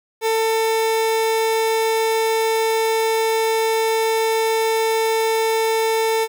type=tone; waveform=30% pulse; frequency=446.6 Hz; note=A4; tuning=26 cents sharp; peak=-14 dBFS; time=0.21-6.28 s; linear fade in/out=50 ms; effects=9-bit